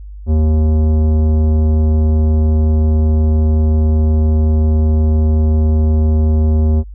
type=tone with tanh clipping; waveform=sine; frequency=77.78 Hz; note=D#2; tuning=in tune; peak=-11 dBFS; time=0.26-6.84 s; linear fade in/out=50 ms; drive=14 dB; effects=added 50 Hz sine -28 dBFS peak until 6.94 s